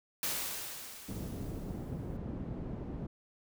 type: noise with exponential decay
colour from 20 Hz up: white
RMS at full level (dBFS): -33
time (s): 0.23-2.17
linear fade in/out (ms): 1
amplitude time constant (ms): 420
type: low-pass noise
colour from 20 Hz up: white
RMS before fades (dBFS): -40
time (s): 1.08-3.07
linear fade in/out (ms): 10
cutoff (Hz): 240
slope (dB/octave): 12
effects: none